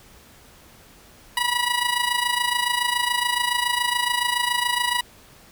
15% pulse tone with amplitude modulation, 971 Hz, B5, 30 cents flat, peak -11 dBFS, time 1.37-5.01 s, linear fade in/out 2 ms, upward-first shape sine, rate 27.1 Hz, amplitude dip 70%, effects pink hiss -50 dBFS RMS until 5.51 s

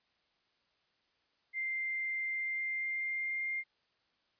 sine tone with pitch glide, 2093 to 2112 Hz, C7 to C7, 0 to +16 cents, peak -33 dBFS, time 1.53-3.64 s, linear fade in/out 50 ms, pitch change +16 cents, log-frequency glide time 2.28-3.49 s, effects white hiss -75 dBFS RMS until 4.39 s + resampled to 11025 Hz

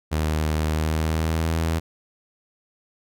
sawtooth tone with pitch glide, 77.6 to 81.55 Hz, D#2 to E2, -4 to -18 cents, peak -17 dBFS, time 0.11-1.8 s, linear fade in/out 20 ms, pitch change +86 cents, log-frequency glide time 0.68-1.54 s, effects none

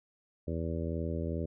harmonic tone, 82.41 Hz, E2, in tune, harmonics 1 / 2 / 3 / 4 / 5 / 6 / 7, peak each -35 / -38 / -40 / -41 / -42 / -43 / -43 dBFS, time 0.47-1.46 s, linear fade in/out 10 ms, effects none

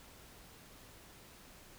silence, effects pink hiss -57 dBFS RMS until 1.78 s

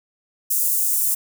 white high-pass noise, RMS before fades -20 dBFS, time 0.5-1.15 s, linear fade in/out 10 ms, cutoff 7600 Hz, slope 24 dB/octave, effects none

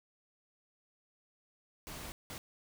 pink noise bursts at uneven times, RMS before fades -45 dBFS, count 2, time 1.87-2.12 / 2.3-2.38 s, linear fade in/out 0 ms, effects none

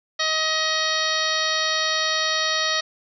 harmonic tone, 630 Hz, D#5, 21 cents sharp, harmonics 1 / 2 / 3 / 4 / 5 / 6 / 7 / 8 / 9, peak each -30 / -28 / -26 / -35 / -31 / -27 / -27 / -34 / -31 dBFS, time 0.19-2.81 s, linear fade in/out 10 ms, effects none

